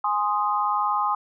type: chord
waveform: sine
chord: Ab major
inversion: none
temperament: equal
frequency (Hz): 830.6 / 1046.5 / 1244.5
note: Ab5 / C6 / Eb6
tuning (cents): 0 / 0 / 0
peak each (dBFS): -25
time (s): 0.04-1.15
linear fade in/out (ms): 5
effects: none